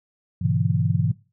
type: tone cluster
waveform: sine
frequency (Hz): 102.1 / 122.4 / 142.6 / 166.6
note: G#2 / B2 / C#3 / E3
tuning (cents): -29 / -15 / +49 / +19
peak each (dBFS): -24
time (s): 0.41-1.12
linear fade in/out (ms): 10
effects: noise-tail reverb RT60 0.3 s tail -19 dB re dry